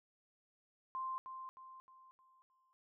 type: tone with echo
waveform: sine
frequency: 1046.5 Hz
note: C6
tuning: in tune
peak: -38 dBFS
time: 0.95-1.18 s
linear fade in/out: 0 ms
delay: 310 ms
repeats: 5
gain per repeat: -7 dB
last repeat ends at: 2.73 s
effects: none